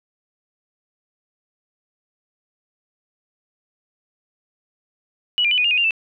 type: tone with pitch steps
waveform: sine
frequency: 2933 / 2391 / 2988 / 2471 / 2818 / 2491 / 2790 / 2649 Hz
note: F#7 / D7 / F#7 / D#7 / F7 / D#7 / F7 / E7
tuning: -16 / +30 / +16 / -13 / +15 / +1 / -2 / +8 cents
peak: -15 dBFS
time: 5.38-5.908 s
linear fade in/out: 0 ms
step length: 66 ms
effects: none